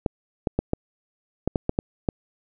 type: clicks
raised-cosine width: 2 ms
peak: -8 dBFS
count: 9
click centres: 0.062 / 0.472 / 0.59 / 0.734 / 1.476 / 1.558 / 1.694 / 1.789 / 2.088 s
effects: none